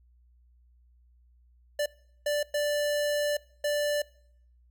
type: tone bursts at uneven times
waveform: square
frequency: 587.3 Hz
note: D5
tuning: in tune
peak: -26 dBFS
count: 4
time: 1.79-1.86 / 2.26-2.43 / 2.54-3.37 / 3.64-4.02 s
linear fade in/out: 5 ms
effects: noise-tail reverb RT60 0.7 s tail -23 dB re dry + added 60 Hz sine -58 dBFS peak until 4.7 s